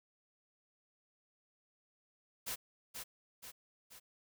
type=noise with echo; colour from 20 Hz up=white; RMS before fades=-40 dBFS; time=2.46-2.56 s; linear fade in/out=20 ms; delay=480 ms; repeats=3; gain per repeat=-5 dB; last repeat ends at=4 s; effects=none